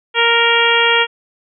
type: harmonic tone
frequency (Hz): 466.2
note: A#4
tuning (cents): 0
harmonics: 1 / 2 / 3 / 4 / 5 / 6 / 7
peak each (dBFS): -18 / -18 / -18 / -18 / -18 / -18 / -18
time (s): 0.14-1.07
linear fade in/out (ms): 50
effects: none